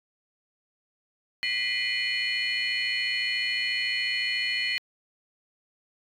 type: tone cluster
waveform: sine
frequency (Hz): 1955 / 2069 / 2432 / 2989 / 4300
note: B6 / C7 / D#7 / F#7 / C8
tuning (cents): -18 / -20 / -40 / +17 / +47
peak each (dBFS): -31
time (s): 1.43-4.78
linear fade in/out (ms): 0
effects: tanh soft clip ceiling -18 dBFS